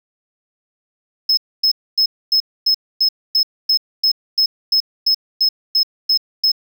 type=tone bursts; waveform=triangle; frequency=5180 Hz; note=E8; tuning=31 cents flat; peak=-10 dBFS; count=16; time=1.29-6.518 s; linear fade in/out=5 ms; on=83 ms; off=260 ms; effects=none